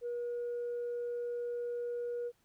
sine tone, 480 Hz, B4, 49 cents flat, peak -33 dBFS, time 0.01-2.32 s, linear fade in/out 50 ms, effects tanh soft clip ceiling -32 dBFS + pink hiss -73 dBFS RMS until 2.44 s

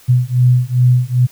sine beating tone pair, 123.47 / 125.97 Hz, B2 / B2, 0 / +35 cents, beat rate 2.5 Hz, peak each -12 dBFS, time 0.08-1.27 s, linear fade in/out 20 ms, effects white hiss -45 dBFS RMS until 1.31 s

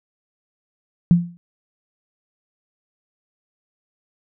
sine tone with exponential decay, 172.9 Hz, F3, 17 cents flat, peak -6 dBFS, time 1.11-1.37 s, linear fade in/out 0 ms, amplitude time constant 55 ms, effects none

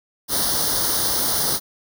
white noise with comb filter, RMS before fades -21 dBFS, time 0.28-1.6 s, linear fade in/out 50 ms, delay 0.2 ms, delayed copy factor +0.9, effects none

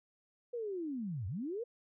sine linear two-way sweep, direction down then up, 493.9 to 84.3 to 493.9 Hz, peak -36 dBFS, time 0.53-1.64 s, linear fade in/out 10 ms, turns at 1.27 s, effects none

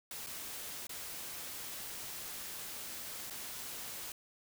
white noise with dropouts, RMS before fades -44 dBFS, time 0.11-4.12 s, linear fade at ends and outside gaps 2 ms, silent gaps 0.264-0.269 / 0.869-0.893 / 3.3-3.306 s, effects none

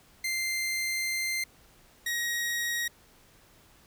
sawtooth tone pair in turn, 2088 / 1890.7 Hz, C7 / A#6, -4 / +24 cents, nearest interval major second, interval 172 cents, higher first, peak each -25 dBFS, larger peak neither, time 0.24-1.44 / 2.06-2.88 s, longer first, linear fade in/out 5 ms, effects pink hiss -59 dBFS RMS until 3.86 s

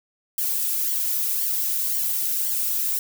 violet noise with flanger, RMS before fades -24 dBFS, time 0.38-2.99 s, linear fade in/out 2 ms, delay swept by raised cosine 0.77 to 2.57 ms, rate 1.9 Hz, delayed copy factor -0.85, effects none

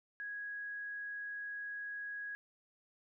sine tone, 1659 Hz, G#6, 2 cents flat, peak -40 dBFS, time 0.2-2.35 s, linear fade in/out 0 ms, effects none

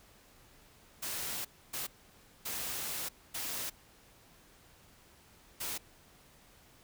white noise bursts at uneven times, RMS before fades -38 dBFS, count 5, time 1.02-1.45 / 1.73-1.87 / 2.45-3.09 / 3.34-3.7 / 5.6-5.78 s, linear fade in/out 10 ms, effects pink hiss -61 dBFS RMS until 6.83 s

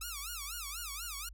5% pulse tone with vibrato, 1263 Hz, D#6, 26 cents sharp, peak -28 dBFS, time 0.01-1.29 s, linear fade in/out 5 ms, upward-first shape sine, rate 4.1 Hz, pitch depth 230 cents each way, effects added 50 Hz sine -48 dBFS peak until 1.33 s

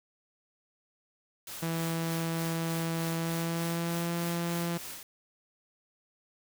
white noise with tremolo, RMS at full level -41 dBFS, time 1.47-5.03 s, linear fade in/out 2 ms, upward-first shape sine, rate 3.3 Hz, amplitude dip 50%
sawtooth tone with pitch glide, 164.81 to 170.52 Hz, E3 to F3, 0 to -41 cents, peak -26 dBFS, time 1.62-4.78 s, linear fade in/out 10 ms, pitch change +59 cents, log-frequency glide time 3.14-4.14 s
effects none

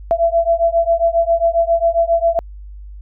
sine beating tone pair, 668 / 675.4 Hz, E5 / E5, +23 / +42 cents, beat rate 7.4 Hz, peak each -15 dBFS, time 0.11-2.39 s, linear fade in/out 0 ms, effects added 50 Hz sine -31 dBFS peak until 3.01 s

